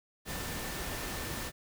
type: tone in noise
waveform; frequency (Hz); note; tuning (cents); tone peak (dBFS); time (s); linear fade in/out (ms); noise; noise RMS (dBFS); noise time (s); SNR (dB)
sine; 1784; A6; +23; -48; 0.25-1.52; 50; pink; -38; 0.25-1.52; -13
effects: none